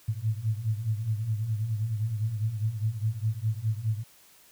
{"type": "tone cluster", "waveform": "sine", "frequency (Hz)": [105.3, 110, 115], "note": ["G#2", "A2", "A#2"], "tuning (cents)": [24, 0, -23], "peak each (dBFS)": -31, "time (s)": [0.08, 4.04], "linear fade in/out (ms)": 10, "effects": ["white hiss -57 dBFS RMS until 4.51 s"]}